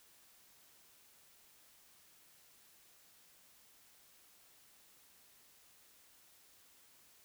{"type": "silence", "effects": ["white hiss -65 dBFS RMS until 7.24 s"]}